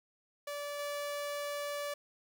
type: tone with level steps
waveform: sawtooth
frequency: 579 Hz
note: D5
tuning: 25 cents flat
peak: -34 / -32 dBFS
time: 0.47-1.94 s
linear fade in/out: 5 ms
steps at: 0.79 s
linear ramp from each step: 2 ms
effects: none